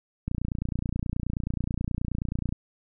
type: click train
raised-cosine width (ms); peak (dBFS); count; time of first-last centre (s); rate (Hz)
5; -16; 67; 0.28-2.525; 29.4
effects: none